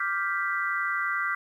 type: chord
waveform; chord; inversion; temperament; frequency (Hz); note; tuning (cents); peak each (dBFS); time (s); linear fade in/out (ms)
sine; G dominant seventh; second; equal; 1174.7 / 1396.9 / 1568 / 1975.5; D6 / F6 / G6 / B6; 0 / 0 / 0 / 0; -31; 0-1.35; 5
effects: 10-bit